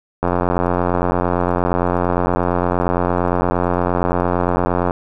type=click train; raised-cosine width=1 ms; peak=-3 dBFS; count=416; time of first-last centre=0.23-4.909 s; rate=88.7 Hz; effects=none